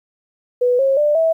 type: tone with pitch steps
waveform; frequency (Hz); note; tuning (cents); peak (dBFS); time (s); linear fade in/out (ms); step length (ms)
sine; 493.2 / 541 / 593.3 / 650.8; B4 / C#5 / D5 / E5; -2 / -42 / +18 / -22; -12; 0.61-1.33; 10; 180
effects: 9-bit